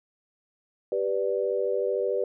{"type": "chord", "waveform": "sine", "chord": "G major", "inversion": "none", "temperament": "equal", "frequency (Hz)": [392, 493.9, 587.3], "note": ["G4", "B4", "D5"], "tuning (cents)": [0, 0, 0], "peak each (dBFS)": [-28, -27, -30], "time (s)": [0.92, 2.24], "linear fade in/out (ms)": 2, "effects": []}